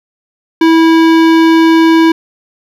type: tone with hard clipping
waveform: sine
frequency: 326.4 Hz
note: E4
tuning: 17 cents flat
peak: -6 dBFS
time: 0.61-2.12 s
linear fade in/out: 5 ms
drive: 18 dB
effects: none